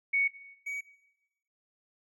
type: tone pair in turn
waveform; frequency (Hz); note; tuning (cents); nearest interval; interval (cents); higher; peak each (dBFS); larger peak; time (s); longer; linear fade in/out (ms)
sine / triangle; 2226 / 2261; C#7 / C#7; +7 / +34; unison; 27; second; -24 / -32; first; 0.13-0.28 / 0.66-0.81; neither; 10
effects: noise-tail reverb RT60 1.0 s tail -17 dB re dry